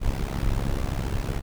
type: noise with amplitude modulation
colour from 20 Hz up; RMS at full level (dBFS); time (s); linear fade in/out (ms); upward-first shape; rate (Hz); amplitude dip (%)
brown; -22; 0-1.42; 50; sine; 67.7; 90
effects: none